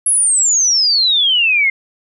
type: exponential sweep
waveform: sine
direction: down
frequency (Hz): 11000 to 2093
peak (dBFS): -10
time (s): 0.06-1.7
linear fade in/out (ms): 5
effects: none